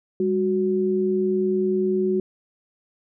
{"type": "tone pair together", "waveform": "sine", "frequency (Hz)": [200.6, 370], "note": ["G3", "F#4"], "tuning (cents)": [40, 0], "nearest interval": "major seventh", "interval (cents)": 1060, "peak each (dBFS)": [-24, -20], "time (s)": [0.2, 2.2], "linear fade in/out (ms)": 2, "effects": []}